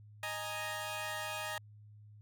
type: chord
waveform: 15% pulse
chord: D# suspended fourth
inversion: none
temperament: equal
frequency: 622.3 / 830.6 / 932.3 Hz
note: D#5 / G#5 / A#5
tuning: 0 / 0 / 0 cents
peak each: -35 / -36 / -37 dBFS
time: 0.23-1.58 s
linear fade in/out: 2 ms
effects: added 105 Hz sine -53 dBFS peak until 2.21 s